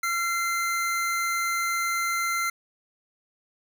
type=tone pair together; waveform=square; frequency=1364 / 2082 Hz; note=F6 / C7; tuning=-41 / -9 cents; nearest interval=perfect fifth; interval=732 cents; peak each=-28 dBFS; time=0.03-2.5 s; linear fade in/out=5 ms; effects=none